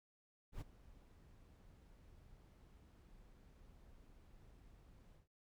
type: noise with ADSR envelope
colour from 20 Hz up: brown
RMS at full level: -45 dBFS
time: 0.52-5.28 s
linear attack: 90 ms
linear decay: 18 ms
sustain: -18 dB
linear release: 130 ms
effects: none